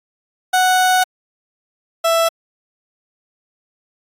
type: tone pair in turn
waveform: 30% pulse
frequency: 740 / 662.6 Hz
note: F#5 / E5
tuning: 0 / +9 cents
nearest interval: major second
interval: 191 cents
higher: first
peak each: -9 / -10 dBFS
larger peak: first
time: 0.53-1.04 / 2.04-2.29 s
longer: first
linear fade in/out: 10 ms
effects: AAC 48 kbps